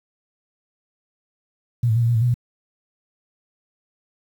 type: tone with pitch steps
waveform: sine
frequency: 119.5 / 110.1 / 118.9 / 116 / 119.3 / 111.3 / 123 / 120.9 Hz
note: A#2 / A2 / A#2 / A#2 / A#2 / A2 / B2 / B2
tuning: +43 / +2 / +35 / -8 / +41 / +20 / -7 / -36 cents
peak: -15 dBFS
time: 1.83-2.342 s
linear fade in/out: 5 ms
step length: 64 ms
effects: 8-bit